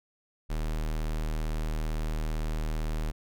square tone, 38.89 Hz, D#1, in tune, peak -29 dBFS, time 0.49-3.12 s, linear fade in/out 20 ms, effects none

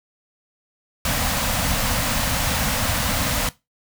pink band-stop noise, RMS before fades -22 dBFS, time 1.05-3.49 s, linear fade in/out 2 ms, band 290 to 480 Hz, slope 96 dB/octave, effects noise-tail reverb RT60 0.2 s tail -17 dB re dry

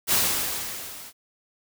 white noise with level ramp, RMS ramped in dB -19 to -43 dBFS, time 0.07-1.13 s, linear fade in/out 50 ms, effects none

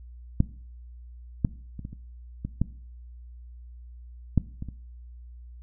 clicks, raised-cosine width 5 ms, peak -7 / -9 / -24 / -23 / -27 / -18 / -10 / -7 / -21 / -25 dBFS, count 10, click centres 0.404 / 1.448 / 1.793 / 1.851 / 1.93 / 2.45 / 2.616 / 4.377 / 4.624 / 4.687 s, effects noise-tail reverb RT60 0.5 s tail -19 dB re dry + added 60 Hz sine -42 dBFS peak until 5.62 s

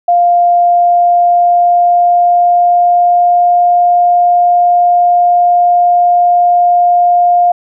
sine tone with pitch glide, 700 to 705.3 Hz, F5 to F5, +4 to +17 cents, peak -5 dBFS, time 0.08-7.52 s, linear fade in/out 5 ms, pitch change +13 cents, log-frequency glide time 0.62-3.54 s, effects none

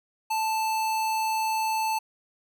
square tone, 880 Hz, A5, in tune, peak -25 dBFS, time 0.3-1.99 s, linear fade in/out 10 ms, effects none

